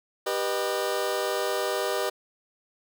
sawtooth chord, G augmented, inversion none, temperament just, 392 / 490 / 612.5 Hz, G4 / B4 / D#5, 0 / -14 / -27 cents, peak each -26 dBFS, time 0.26-2.1 s, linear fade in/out 10 ms, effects none

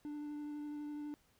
triangle tone with vibrato, 295.7 Hz, D4, 12 cents sharp, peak -39 dBFS, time 0.05-1.14 s, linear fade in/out 0 ms, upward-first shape sine, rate 12 Hz, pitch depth 11 cents each way, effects pink hiss -72 dBFS RMS until 1.39 s

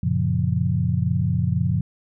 sine chord, Gb major seventh, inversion none, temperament equal, 92.5 / 116.54 / 138.59 / 174.61 Hz, Gb2 / Bb2 / Db3 / F3, 0 / 0 / 0 / 0 cents, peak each -24 dBFS, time 0.03-1.81 s, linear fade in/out 5 ms, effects none

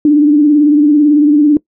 sine tone with vibrato, 295.8 Hz, D4, 13 cents sharp, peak -4 dBFS, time 0.05-1.57 s, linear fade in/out 2 ms, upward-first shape sine, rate 18 Hz, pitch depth 54 cents each way, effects noise-tail reverb RT60 0.1 s tail -22 dB re dry

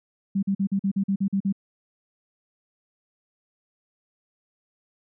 sine tone bursts, 196 Hz, G3, in tune, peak -20 dBFS, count 10, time 0.35-1.526 s, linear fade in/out 10 ms, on 78 ms, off 44 ms, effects none

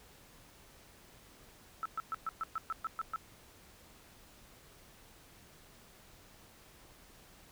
sine tone bursts, 1317 Hz, E6, 2 cents flat, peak -33 dBFS, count 10, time 1.83-3.16 s, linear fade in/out 0 ms, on 25 ms, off 120 ms, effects pink hiss -59 dBFS RMS until 7.51 s

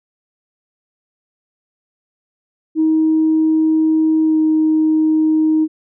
sine tone with pitch glide, 316.1 to 313.2 Hz, D#4 to D#4, +27 to +11 cents, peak -10 dBFS, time 2.75-5.68 s, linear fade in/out 50 ms, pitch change -16 cents, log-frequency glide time 4.23-4.38 s, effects tanh soft clip ceiling -6 dBFS

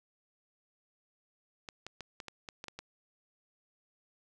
clicks, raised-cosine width 0.2 ms, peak -25 dBFS, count 9, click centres 1.688 / 1.866 / 2.007 / 2.202 / 2.283 / 2.488 / 2.641 / 2.683 / 2.79 s, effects none

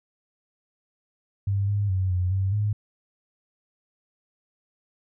sine tone with pitch steps, 99.3 / 101.9 / 93.9 / 90.6 / 96.1 / 104.5 Hz, G2 / G#2 / F#2 / F#2 / G2 / G#2, +23 / -32 / +26 / -36 / -34 / +11 cents, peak -21 dBFS, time 1.47-2.73 s, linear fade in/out 5 ms, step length 210 ms, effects none

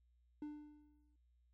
triangle tone with exponential decay, 298 Hz, D4, 25 cents sharp, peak -40 dBFS, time 0.42-1.16 s, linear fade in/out 2 ms, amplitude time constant 160 ms, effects added 60 Hz sine -70 dBFS peak until 1.53 s

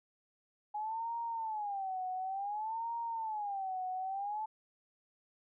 sine tone with vibrato, 830.6 Hz, G#5, in tune, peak -35 dBFS, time 0.74-4.46 s, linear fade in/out 10 ms, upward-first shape sine, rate 0.56 Hz, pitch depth 200 cents each way, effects none

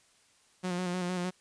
sawtooth tone with vibrato, 180 Hz, F#3, 47 cents flat, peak -27 dBFS, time 0.63-1.31 s, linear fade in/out 20 ms, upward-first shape square, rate 6.5 Hz, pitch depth 30 cents each way, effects white hiss -65 dBFS RMS until 1.4 s + resampled to 22050 Hz

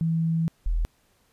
sine tone pair in turn, 163.6 / 40.76 Hz, E3 / E1, -13 / -19 cents, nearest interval 2 octaves, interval 2406 cents, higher first, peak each -21 dBFS, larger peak neither, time 0.01-0.48 / 0.66-0.85 s, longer first, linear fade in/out 0 ms, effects pink hiss -65 dBFS RMS until 1.32 s + resampled to 32000 Hz

